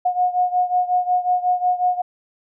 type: beating tone pair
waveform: sine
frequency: 722 / 727.5 Hz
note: F#5 / F#5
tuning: -43 / -29 cents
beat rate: 5.5 Hz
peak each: -18 / -21 dBFS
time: 0.05-2.02 s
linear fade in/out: 10 ms
effects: none